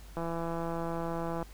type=click train; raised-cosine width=1 ms; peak=-22 dBFS; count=211; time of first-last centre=0.17-1.427 s; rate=167 Hz; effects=added 50 Hz sine -47 dBFS peak until 1.53 s + pink hiss -56 dBFS RMS until 1.53 s